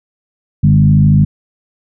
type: tone with frequency modulation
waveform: sine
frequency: 146.83 Hz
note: D3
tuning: in tune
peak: -5 dBFS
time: 0.63-1.25 s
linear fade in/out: 10 ms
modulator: 52.9 Hz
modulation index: 1.1
effects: none